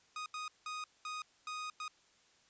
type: tone bursts at uneven times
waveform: sawtooth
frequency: 1244.5 Hz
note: D#6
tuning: in tune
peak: -36 dBFS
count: 6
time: 0.16-0.26 / 0.34-0.48 / 0.66-0.84 / 1.05-1.22 / 1.47-1.7 / 1.8-1.88 s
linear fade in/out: 2 ms
effects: white hiss -68 dBFS RMS until 2.49 s + resampled to 16000 Hz